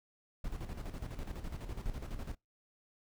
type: noise with tremolo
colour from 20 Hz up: brown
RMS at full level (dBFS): -39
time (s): 0.44-2.35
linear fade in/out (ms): 5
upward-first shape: square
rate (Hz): 12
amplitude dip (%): 60
effects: noise-tail reverb RT60 0.2 s tail -25 dB re dry